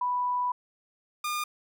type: tone pair in turn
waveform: sine / sawtooth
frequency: 987.8 / 1211.6 Hz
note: B5 / D#6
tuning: 0 / -46 cents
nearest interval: major third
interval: 354 cents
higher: second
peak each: -25 dBFS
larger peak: neither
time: 0.01-0.52 / 1.24-1.44 s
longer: first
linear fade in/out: 5 ms
effects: none